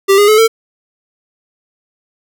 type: tone with pitch steps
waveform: square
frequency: 392 / 410.5 / 430 / 450.3 Hz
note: G4 / G#4 / A4 / A4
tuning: 0 / -20 / -40 / +40 cents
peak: -6 dBFS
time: 0.08-0.48 s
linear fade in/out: 20 ms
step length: 100 ms
effects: none